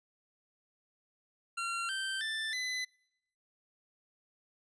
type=tone with pitch steps; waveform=25% pulse; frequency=1373 / 1559 / 1770.3 / 2010 Hz; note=F6 / G6 / A6 / B6; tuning=-30 / -10 / +10 / +30 cents; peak=-30 dBFS; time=1.57-2.85 s; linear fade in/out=10 ms; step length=320 ms; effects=noise-tail reverb RT60 0.8 s tail -26 dB re dry + resampled to 22050 Hz